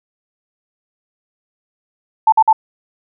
sine tone bursts, 880 Hz, A5, in tune, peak -6 dBFS, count 3, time 2.27-2.529 s, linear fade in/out 5 ms, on 53 ms, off 50 ms, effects none

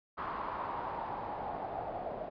white noise with low-pass filter sweep, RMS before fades -39 dBFS, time 0.17-2.3 s, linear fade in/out 20 ms, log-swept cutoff 1100 to 650 Hz, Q 4.3, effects resampled to 11025 Hz

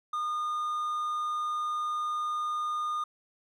triangle tone, 1220 Hz, D#6, 34 cents flat, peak -27 dBFS, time 0.13-3.04 s, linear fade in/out 5 ms, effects none

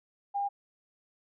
sine tone, 804 Hz, G5, 44 cents sharp, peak -28 dBFS, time 0.34-0.49 s, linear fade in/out 20 ms, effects none

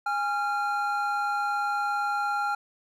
triangle tone pair together, 821.7 / 1382 Hz, G#5 / F6, -19 / -19 cents, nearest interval major sixth, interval 900 cents, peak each -26 dBFS, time 0.06-2.55 s, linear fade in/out 5 ms, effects none

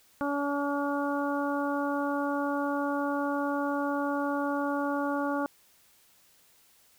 harmonic tone, 284.8 Hz, C#4, 47 cents sharp, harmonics 1 / 2 / 3 / 4 / 5, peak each -30 / -33 / -35 / -36 / -37 dBFS, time 0.21-5.46 s, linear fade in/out 0 ms, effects white hiss -62 dBFS RMS until 6.98 s

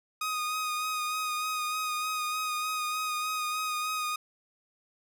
sawtooth tone with vibrato, 1244.5 Hz, D#6, in tune, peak -26 dBFS, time 0.21-4.16 s, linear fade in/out 5 ms, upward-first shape sine, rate 3.3 Hz, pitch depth 22 cents each way, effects none

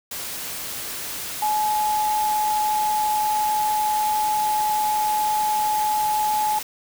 sine tone in noise, 850 Hz, G#5, 40 cents sharp, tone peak -19 dBFS, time 1.42-6.59 s, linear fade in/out 5 ms, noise white, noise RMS -31 dBFS, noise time 0.11-6.63 s, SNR +9 dB, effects none

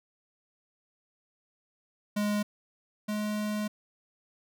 square tone pair in turn, 207.7 / 210.7 Hz, G#3 / G#3, 0 / +25 cents, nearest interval unison, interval 25 cents, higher second, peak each -27 / -30 dBFS, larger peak first, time 2.16-2.43 / 3.08-3.68 s, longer second, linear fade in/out 10 ms, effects none

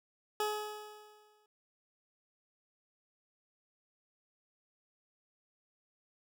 20% pulse tone with exponential decay, 423.1 Hz, G#4, 32 cents sharp, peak -25 dBFS, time 0.4-1.46 s, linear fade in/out 2 ms, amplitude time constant 230 ms, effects none

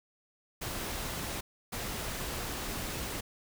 pink noise bursts at uneven times, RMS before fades -37 dBFS, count 2, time 0.61-1.41 / 1.72-3.21 s, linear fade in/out 10 ms, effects none

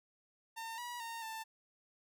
sawtooth tone with pitch steps, 907 / 968 / 919 / 889 Hz, A#5 / B5 / A#5 / A5, -48 / -35 / -25 / +18 cents, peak -38 dBFS, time 0.56-1.44 s, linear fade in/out 20 ms, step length 220 ms, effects none

